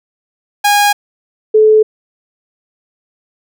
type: tone pair in turn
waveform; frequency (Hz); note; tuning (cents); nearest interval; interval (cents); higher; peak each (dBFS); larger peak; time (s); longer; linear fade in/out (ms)
sawtooth / sine; 820 / 432.4; G#5 / A4; -22 / -30; major seventh; 1108; first; -4; neither; 0.64-0.93 / 1.54-1.83; neither; 10
effects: none